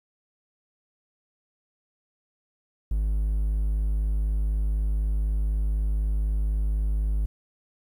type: tone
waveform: triangle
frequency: 52 Hz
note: G#1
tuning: 3 cents sharp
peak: -20 dBFS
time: 2.91-7.26 s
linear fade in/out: 5 ms
effects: 10-bit